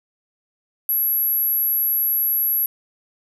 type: tone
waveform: sine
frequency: 11630 Hz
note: F#9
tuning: 31 cents flat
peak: -17 dBFS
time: 0.89-2.66 s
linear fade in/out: 2 ms
effects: none